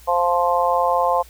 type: harmonic tone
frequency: 174.8 Hz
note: F3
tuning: 2 cents sharp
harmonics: 3 / 4 / 5 / 6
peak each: -21 / -21 / -21 / -21 dBFS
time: 0.07-1.23 s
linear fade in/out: 20 ms
effects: added 60 Hz sine -45 dBFS peak until 1.29 s + white hiss -49 dBFS RMS until 1.29 s

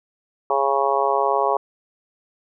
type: harmonic tone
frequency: 138 Hz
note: C#3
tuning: 7 cents flat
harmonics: 3 / 4 / 5 / 6 / 7 / 8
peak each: -24 / -24 / -24 / -24 / -24 / -24 dBFS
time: 0.5-1.57 s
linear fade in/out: 2 ms
effects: none

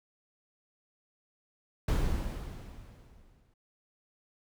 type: noise with exponential decay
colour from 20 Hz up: brown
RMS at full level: -26 dBFS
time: 1.88-3.54 s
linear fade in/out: 5 ms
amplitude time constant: 360 ms
effects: none

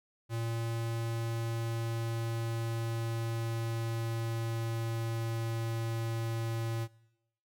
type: tone with pitch glide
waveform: square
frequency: 115.1 to 114.3 Hz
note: A#2 to A#2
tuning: -22 to -34 cents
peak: -33 dBFS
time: 0.29-6.88 s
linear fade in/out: 50 ms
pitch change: -12 cents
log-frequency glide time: 0.64-5.55 s
effects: noise-tail reverb RT60 0.9 s tail -21 dB re dry

